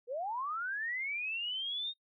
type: linear sweep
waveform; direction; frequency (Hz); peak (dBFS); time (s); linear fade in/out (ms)
sine; up; 454.3 to 3729; -34; 0.07-1.94; 50
effects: noise-tail reverb RT60 0.1 s tail -24 dB re dry